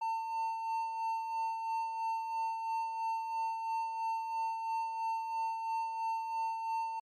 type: tone with tremolo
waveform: triangle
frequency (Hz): 901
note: A5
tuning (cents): +41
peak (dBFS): -29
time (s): 0.01-7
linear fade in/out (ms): 10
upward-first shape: sine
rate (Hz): 3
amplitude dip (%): 45
effects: MP3 64 kbps